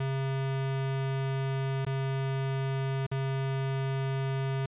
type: tone with dropouts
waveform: square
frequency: 134.8 Hz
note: C#3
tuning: 48 cents flat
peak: -29 dBFS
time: 0-4.66 s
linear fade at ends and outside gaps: 5 ms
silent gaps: 1.851-1.865 / 3.066-3.114 s
effects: resampled to 8000 Hz